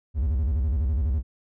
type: tone with vibrato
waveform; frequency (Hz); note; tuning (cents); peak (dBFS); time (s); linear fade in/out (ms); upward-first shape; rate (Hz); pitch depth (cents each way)
triangle; 70; C#2; +18; -19; 0.14-1.23; 50; square; 12; 220
effects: none